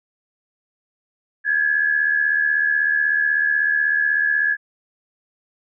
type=tone pair together; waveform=sine; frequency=1626 / 1702.2 Hz; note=G#6 / G#6; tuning=-37 / +42 cents; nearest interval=minor second; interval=79 cents; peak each=-22 / -17 dBFS; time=1.44-4.57 s; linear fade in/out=50 ms; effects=none